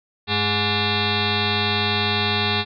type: tone with frequency modulation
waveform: sine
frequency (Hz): 1772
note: A6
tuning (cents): +12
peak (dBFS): -18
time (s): 0.27-2.65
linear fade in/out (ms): 50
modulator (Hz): 312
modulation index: 7.6
effects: none